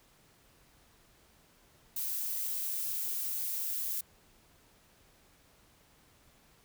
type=noise; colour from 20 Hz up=violet; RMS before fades=-35 dBFS; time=1.96-4.01 s; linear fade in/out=5 ms; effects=pink hiss -64 dBFS RMS until 6.64 s